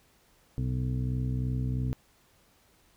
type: harmonic tone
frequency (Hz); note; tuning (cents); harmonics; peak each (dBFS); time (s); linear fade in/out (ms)
63; B1; +35; 1 / 2 / 3 / 4 / 5 / 7; -33 / -29 / -42 / -37 / -47 / -49; 0.58-1.93; 0
effects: pink hiss -64 dBFS RMS until 2.96 s